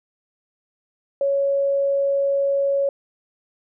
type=tone; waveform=sine; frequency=556 Hz; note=C#5; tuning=5 cents sharp; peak=-17 dBFS; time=1.21-2.89 s; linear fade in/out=2 ms; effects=none